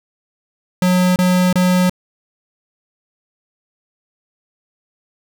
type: tone bursts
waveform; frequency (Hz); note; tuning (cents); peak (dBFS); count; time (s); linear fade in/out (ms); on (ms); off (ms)
square; 181.7; F#3; -31; -12; 3; 0.82-1.896; 2; 340; 28
effects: 9-bit